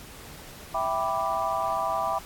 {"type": "chord", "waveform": "sine", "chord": "E minor seventh", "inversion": "none", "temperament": "equal", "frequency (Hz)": [659.3, 784, 987.8, 1174.7], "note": ["E5", "G5", "B5", "D6"], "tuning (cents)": [0, 0, 0, 0], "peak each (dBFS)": -30, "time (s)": [0.74, 2.19], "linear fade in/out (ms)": 10, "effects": ["pink hiss -45 dBFS RMS until 2.25 s", "AAC 64 kbps"]}